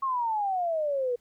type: exponential sweep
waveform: sine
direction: down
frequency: 1100 to 476.7 Hz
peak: -25 dBFS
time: 0.02-1.16 s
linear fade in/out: 10 ms
effects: pink hiss -69 dBFS RMS until 1.2 s